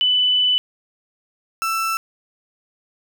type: tone pair in turn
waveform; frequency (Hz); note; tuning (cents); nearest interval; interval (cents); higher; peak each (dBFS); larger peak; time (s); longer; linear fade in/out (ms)
sine / 35% pulse; 2992 / 1330.2; F#7 / E6; +19 / +15; octave + major second; 1404; first; -14 / -18; first; 0.01-0.58 / 1.62-1.97; first; 0
effects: none